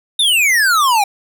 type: exponential sweep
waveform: square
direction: down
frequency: 3729 to 782 Hz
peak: -11 dBFS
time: 0.19-1.04 s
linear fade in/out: 5 ms
effects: none